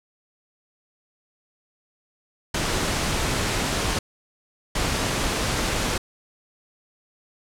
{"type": "noise bursts at uneven times", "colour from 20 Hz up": "pink", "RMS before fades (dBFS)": -24, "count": 2, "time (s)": [[2.54, 3.99], [4.75, 5.98]], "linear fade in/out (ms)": 5, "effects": ["low-pass 9000 Hz 12 dB/octave"]}